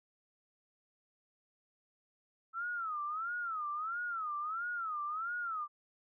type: tone with vibrato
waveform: sine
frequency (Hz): 1305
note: E6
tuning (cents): -18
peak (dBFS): -35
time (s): 2.53-5.68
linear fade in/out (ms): 50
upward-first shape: sine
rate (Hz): 1.5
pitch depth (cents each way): 180
effects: none